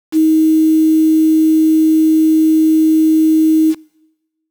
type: tone with quantisation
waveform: sine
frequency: 316 Hz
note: D#4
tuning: 27 cents sharp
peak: -7 dBFS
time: 0.12-3.75 s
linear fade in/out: 50 ms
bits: 5
effects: noise-tail reverb RT60 1.0 s tail -23 dB re dry